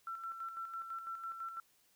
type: tone with tremolo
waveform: sine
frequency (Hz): 1346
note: E6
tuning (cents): +36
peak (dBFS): -39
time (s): 0.07-1.6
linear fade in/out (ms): 2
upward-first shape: square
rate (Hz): 6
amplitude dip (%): 50
effects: white hiss -71 dBFS RMS until 1.95 s